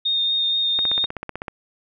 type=tone with vibrato; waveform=sine; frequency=3674 Hz; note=A#7; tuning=26 cents flat; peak=-18 dBFS; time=0.05-1.06 s; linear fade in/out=10 ms; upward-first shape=sine; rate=4.2 Hz; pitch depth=13 cents each way
type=click train; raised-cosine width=0.5 ms; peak=-14 dBFS; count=12; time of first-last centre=0.79-1.482 s; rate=15.9 Hz
effects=none